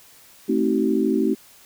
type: chord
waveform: sine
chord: A diminished seventh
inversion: none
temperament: just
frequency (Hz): 220 / 264 / 316.8 / 380.2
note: A3 / C4 / Eb4 / Gb4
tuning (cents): 0 / +16 / +31 / +47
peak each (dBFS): -23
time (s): 0.48-1.35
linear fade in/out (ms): 20
effects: white hiss -50 dBFS RMS until 1.65 s